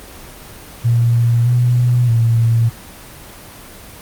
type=tone with pitch steps; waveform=sine; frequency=117.9 / 122.4 / 115.3 Hz; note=A#2 / B2 / A#2; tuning=+20 / -15 / -19 cents; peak=-10 dBFS; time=0.84-2.7 s; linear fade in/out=20 ms; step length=620 ms; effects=pink hiss -36 dBFS RMS until 4.01 s + Opus 24 kbps